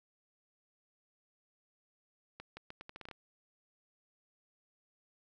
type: accelerating click train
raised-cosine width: 0.3 ms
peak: -30 dBFS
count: 10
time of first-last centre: 2.4-3.113 s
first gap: 170 ms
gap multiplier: 0.79
effects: none